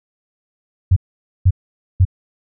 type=tone bursts; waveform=sine; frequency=92.5 Hz; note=F#2; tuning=in tune; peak=-7 dBFS; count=3; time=0.91-2.052 s; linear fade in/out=10 ms; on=54 ms; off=490 ms; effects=none